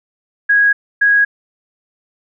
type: tone pair in turn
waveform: sine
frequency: 1652 / 1652 Hz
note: G#6 / G#6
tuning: -10 / -10 cents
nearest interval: unison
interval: 0 cents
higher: neither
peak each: -8 dBFS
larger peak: neither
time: 0.49-0.73 / 1.01-1.25 s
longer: neither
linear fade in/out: 10 ms
effects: none